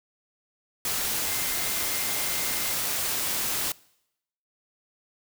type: tone in noise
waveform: sine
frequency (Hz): 2093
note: C7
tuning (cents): 0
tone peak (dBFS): -39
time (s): 1.27-2.73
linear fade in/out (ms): 2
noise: white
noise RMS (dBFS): -28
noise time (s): 0.85-3.72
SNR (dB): -14
effects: noise-tail reverb RT60 0.8 s tail -23 dB re dry